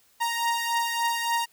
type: beating tone pair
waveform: sawtooth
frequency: 932.3 / 935.8 Hz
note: A#5 / A#5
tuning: 0 / +6 cents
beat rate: 3.5 Hz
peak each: -22 / -26 dBFS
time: 0.2-1.46 s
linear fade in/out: 20 ms
effects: white hiss -62 dBFS RMS until 1.52 s